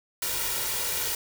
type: noise with comb filter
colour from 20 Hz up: white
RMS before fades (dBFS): -29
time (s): 0.22-1.15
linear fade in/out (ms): 2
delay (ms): 2.1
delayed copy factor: +0.6
effects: none